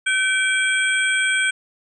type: tone cluster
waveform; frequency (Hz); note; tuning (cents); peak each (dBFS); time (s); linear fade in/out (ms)
sine; 1529 / 2327 / 3246 / 8160; G6 / D7 / G#7 / C9; -44 / -17 / -40 / -44; -19 / -22 / -26 / -28; 0.06-1.51; 10
effects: none